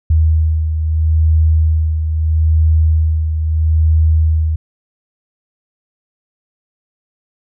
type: beating tone pair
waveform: sine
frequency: 79 / 79.77 Hz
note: D#2 / D#2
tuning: +27 / +44 cents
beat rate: 0.77 Hz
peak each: -10 / -19 dBFS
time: 0.1-4.56 s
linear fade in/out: 5 ms
effects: none